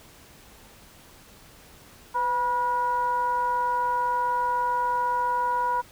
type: tone with frequency modulation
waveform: sine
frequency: 973 Hz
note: B5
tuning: 26 cents flat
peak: -22 dBFS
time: 2.14-5.82 s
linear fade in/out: 20 ms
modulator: 469 Hz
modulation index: 0.5
effects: pink hiss -51 dBFS RMS until 5.91 s